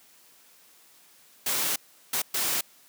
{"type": "noise bursts at uneven times", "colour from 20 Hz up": "white", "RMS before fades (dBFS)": -27, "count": 3, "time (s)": [[1.46, 1.76], [2.13, 2.22], [2.34, 2.61]], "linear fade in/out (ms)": 5, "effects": ["white hiss -57 dBFS RMS until 2.88 s", "high-pass 150 Hz 12 dB/octave"]}